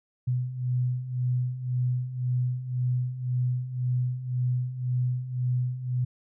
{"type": "beating tone pair", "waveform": "sine", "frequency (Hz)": [123.8, 125.7], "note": ["B2", "B2"], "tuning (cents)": [5, 31], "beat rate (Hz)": 1.9, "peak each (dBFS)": [-31, -26], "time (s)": [0.27, 6.05], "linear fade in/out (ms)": 10, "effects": []}